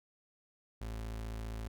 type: tone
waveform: 35% pulse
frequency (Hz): 55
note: A1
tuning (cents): 0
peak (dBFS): -37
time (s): 0.81-1.68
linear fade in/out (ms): 5
effects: none